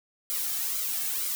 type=noise with flanger; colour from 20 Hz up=blue; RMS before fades=-30 dBFS; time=0.3-1.35 s; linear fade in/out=0 ms; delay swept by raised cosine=1.1 to 2.09 ms; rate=2.1 Hz; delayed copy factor=-0.8; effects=none